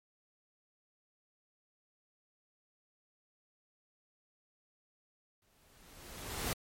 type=noise with exponential growth; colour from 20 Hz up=pink; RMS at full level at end=-34 dBFS; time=5.42-6.53 s; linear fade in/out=0 ms; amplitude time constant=240 ms; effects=MP3 64 kbps